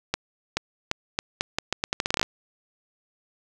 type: accelerating click train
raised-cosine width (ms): 0.2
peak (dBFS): -6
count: 17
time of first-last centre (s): 0.14-2.229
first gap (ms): 430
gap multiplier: 0.8
effects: none